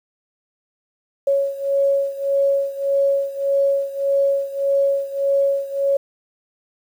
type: beating tone pair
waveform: sine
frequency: 554 / 555.7 Hz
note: C#5 / C#5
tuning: -1 / +4 cents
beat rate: 1.7 Hz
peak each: -18 / -21 dBFS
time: 1.27-5.97 s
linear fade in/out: 5 ms
effects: 8-bit